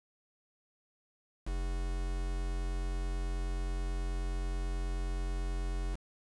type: tone with quantisation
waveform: triangle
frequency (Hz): 44.67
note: F1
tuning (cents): +40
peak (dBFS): -30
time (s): 1.46-5.96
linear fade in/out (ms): 20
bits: 7
effects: resampled to 24000 Hz